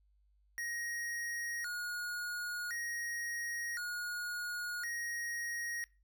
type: tone with vibrato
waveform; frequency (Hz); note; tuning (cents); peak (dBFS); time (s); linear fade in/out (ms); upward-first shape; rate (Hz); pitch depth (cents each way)
square; 1647; G#6; -15; -38; 0.58-5.84; 0; square; 0.47; 230
effects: noise-tail reverb RT60 0.3 s tail -22 dB re dry + added 50 Hz sine -67 dBFS peak until 6.03 s